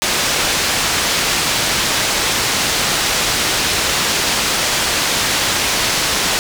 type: low-pass noise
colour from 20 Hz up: white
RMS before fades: -17 dBFS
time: 0.02-6.39 s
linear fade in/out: 0 ms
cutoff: 5900 Hz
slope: 12 dB/octave
effects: none